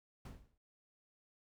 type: noise with exponential decay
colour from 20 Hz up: brown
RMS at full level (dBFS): -42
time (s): 0.25-0.58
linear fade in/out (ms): 5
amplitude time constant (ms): 70
effects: none